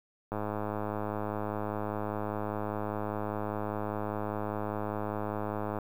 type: click train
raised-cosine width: 1 ms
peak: -20 dBFS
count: 575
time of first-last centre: 0.32-5.787 s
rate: 105 Hz
effects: 9-bit